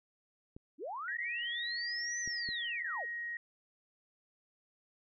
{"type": "clicks", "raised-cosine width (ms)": 3, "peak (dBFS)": -35, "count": 3, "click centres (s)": [0.565, 2.276, 2.489]}
{"type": "linear two-way sweep", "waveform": "sine", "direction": "up then down", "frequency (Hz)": [242, 6160, 367.8], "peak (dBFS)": -38, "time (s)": [0.78, 3.06], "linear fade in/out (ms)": 50, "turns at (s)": 2.2}
{"type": "tone with pitch glide", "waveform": "sine", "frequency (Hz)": [1897, 1885], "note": ["A#6", "A#6"], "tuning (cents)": [30, 19], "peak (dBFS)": -37, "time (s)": [1.08, 3.37], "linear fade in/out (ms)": 2, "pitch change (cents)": -11, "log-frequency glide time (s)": [2.11, 2.95]}
{"effects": []}